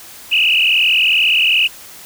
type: tone with frequency modulation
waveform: sine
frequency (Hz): 2724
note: F7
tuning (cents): -44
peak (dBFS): -10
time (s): 0.31-1.68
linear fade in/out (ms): 20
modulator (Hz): 41.2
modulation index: 5.5
effects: white hiss -37 dBFS RMS until 2.05 s